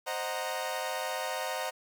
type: chord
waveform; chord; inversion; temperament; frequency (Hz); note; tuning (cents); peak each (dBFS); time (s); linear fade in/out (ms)
sawtooth; C half-diminished seventh; none; equal with one note detuned; 523.3 / 618 / 740 / 932.3; C5 / Eb5 / Gb5 / Bb5; 0 / -12 / 0 / 0; -34; 0.06-1.71; 20
effects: 10-bit